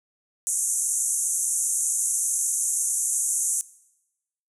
white band-pass noise, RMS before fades -25 dBFS, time 0.47-3.61 s, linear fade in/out 0 ms, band 6200 to 11000 Hz, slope 96 dB/octave, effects noise-tail reverb RT60 0.9 s tail -20 dB re dry

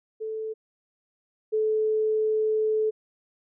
sine tone pair in turn, 438.5 / 433.7 Hz, A4 / A4, -6 / -25 cents, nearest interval unison, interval 19 cents, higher first, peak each -29 / -21 dBFS, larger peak second, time 0.2-0.54 / 1.52-2.91 s, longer second, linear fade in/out 20 ms, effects none

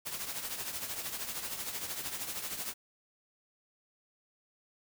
white noise with tremolo, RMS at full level -36 dBFS, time 0.05-2.74 s, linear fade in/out 20 ms, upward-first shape triangle, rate 13 Hz, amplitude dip 65%, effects none

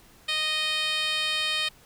10% pulse tone with band-pass filter, 620 Hz, D#5, 6 cents flat, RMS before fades -27 dBFS, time 0.28-1.69 s, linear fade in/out 10 ms, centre 3700 Hz, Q 1.4, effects pink hiss -55 dBFS RMS until 1.85 s

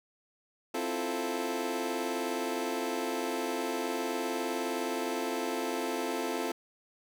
25% pulse chord, F major seventh, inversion second, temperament equal, 261.6 / 329.6 / 349.2 / 440 Hz, C4 / E4 / F4 / A4, 0 / 0 / 0 / 0 cents, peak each -33 / -35 / -33 / -32 dBFS, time 0.74-6.52 s, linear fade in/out 5 ms, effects none

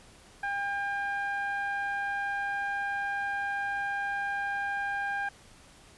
sawtooth tone with low-pass filter, 802 Hz, G5, 39 cents sharp, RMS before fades -32 dBFS, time 0.43-5.29 s, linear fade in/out 5 ms, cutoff 1700 Hz, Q 3.1, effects pink hiss -55 dBFS RMS until 5.97 s + resampled to 24000 Hz

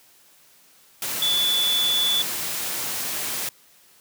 sine tone in noise, 3459 Hz, A7, 30 cents flat, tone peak -19 dBFS, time 1.22-2.22 s, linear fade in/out 2 ms, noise white, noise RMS -28 dBFS, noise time 1.02-3.49 s, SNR +6 dB, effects white hiss -55 dBFS RMS until 4 s + high-pass 100 Hz 12 dB/octave

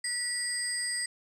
sine tone cluster, 1949 / 4866 / 8270 Hz, B6 / D#8 / C9, -23 / -39 / -21 cents, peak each -34 / -34 / -32 dBFS, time 0.04-1.06 s, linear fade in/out 5 ms, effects tanh soft clip ceiling -23 dBFS

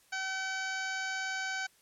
harmonic tone with a mistuned harmonic, 763 Hz, G5, 47 cents flat, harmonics 1 / 2 / 3 / 4 / 5 / 6 / 7 / 8 / 9, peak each -41 / -35 / -42 / -47 / -50 / -46 / -50 / -48 / -48 dBFS, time 0.12-1.67 s, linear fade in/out 10 ms, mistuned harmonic 8, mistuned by +21 cents, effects white hiss -65 dBFS RMS until 1.81 s + low-pass 12000 Hz 12 dB/octave

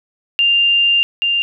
sine tone pair in turn, 2794 / 2794 Hz, F7 / F7, 0 / 0 cents, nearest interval unison, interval 0 cents, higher neither, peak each -10 / -13 dBFS, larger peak first, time 0.39-1.03 / 1.22-1.42 s, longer first, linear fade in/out 0 ms, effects none

